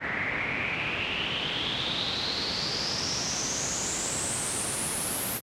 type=noise with low-pass filter sweep; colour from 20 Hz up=pink; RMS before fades=-30 dBFS; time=0-5.41 s; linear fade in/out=50 ms; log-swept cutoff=1900 to 12000 Hz; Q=7.3; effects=high-pass 100 Hz 12 dB/octave